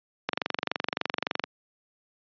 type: click train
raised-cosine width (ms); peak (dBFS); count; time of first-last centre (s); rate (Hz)
0.3; -9; 28; 0.29-1.439; 23.5
effects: high-pass 200 Hz 12 dB/octave + resampled to 11025 Hz